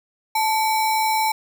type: tone with sample-and-hold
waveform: sine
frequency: 877 Hz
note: A5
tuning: 6 cents flat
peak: -17 dBFS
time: 0.35-1.32 s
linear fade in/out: 5 ms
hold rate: 3150 Hz
effects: none